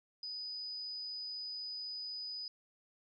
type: tone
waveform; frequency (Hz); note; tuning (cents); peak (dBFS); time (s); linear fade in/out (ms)
sine; 4978; D#8; 0; -40; 0.23-2.48; 2
effects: none